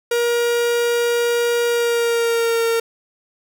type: tone with pitch glide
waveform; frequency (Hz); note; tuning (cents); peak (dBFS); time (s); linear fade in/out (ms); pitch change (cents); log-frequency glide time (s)
45% pulse; 474.4 to 459.3; A#4 to A#4; +30 to -26; -16; 0.11-2.8; 5; -56; 1.68-2.65
effects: none